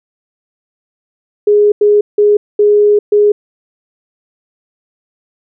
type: tone bursts at uneven times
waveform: sine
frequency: 415.1 Hz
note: G#4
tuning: 1 cent flat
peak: -5 dBFS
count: 5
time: 1.47-1.72 / 1.81-2.01 / 2.18-2.37 / 2.59-2.99 / 3.12-3.32 s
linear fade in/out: 5 ms
effects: none